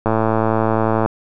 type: click train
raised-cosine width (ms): 1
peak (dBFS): -3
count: 112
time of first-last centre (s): 0.06-1.06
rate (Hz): 111
effects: none